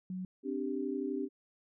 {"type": "tone", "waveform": "sine", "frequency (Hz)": 185, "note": "F#3", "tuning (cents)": 0, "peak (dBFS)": -36, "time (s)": [0.1, 0.25], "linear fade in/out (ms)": 2}
{"type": "chord", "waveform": "sine", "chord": "C suspended second", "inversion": "none", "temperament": "equal", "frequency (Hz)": [261.6, 293.7, 392], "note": ["C4", "D4", "G4"], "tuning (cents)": [0, 0, 0], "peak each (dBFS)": -37, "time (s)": [0.43, 1.29], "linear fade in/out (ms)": 50}
{"effects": []}